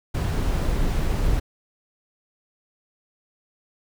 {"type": "noise", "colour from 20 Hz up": "brown", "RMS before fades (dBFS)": -22, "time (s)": [0.14, 1.4], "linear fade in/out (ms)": 10, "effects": []}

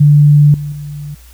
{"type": "tone with level steps", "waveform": "sine", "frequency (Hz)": 146.83, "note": "D3", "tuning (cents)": 0, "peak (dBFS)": [-3, -18, -22], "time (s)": [0, 1.15], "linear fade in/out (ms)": 10, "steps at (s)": [0.54, 0.72], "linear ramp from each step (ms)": 2, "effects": ["added 60 Hz sine -37 dBFS peak until 1.33 s", "white hiss -45 dBFS RMS until 1.33 s"]}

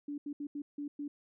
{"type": "tone bursts at uneven times", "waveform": "sine", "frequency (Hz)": 289.9, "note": "D4", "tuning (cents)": -22, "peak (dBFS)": -36, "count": 6, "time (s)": [[0.08, 0.18], [0.26, 0.33], [0.4, 0.47], [0.55, 0.62], [0.78, 0.88], [0.99, 1.08]], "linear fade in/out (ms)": 5, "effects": []}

